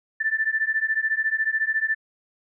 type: beating tone pair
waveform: sine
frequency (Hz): 1760 / 1774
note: A6 / A6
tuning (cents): 0 / +14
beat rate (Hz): 14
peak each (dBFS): -24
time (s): 0.2-1.95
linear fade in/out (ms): 10
effects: none